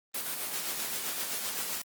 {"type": "noise with tremolo", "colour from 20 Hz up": "white", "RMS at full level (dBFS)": -33, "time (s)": [0.14, 1.82], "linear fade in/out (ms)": 5, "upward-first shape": "sine", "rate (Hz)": 7.7, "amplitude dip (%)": 35, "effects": ["high-pass 150 Hz 12 dB/octave", "Opus 24 kbps"]}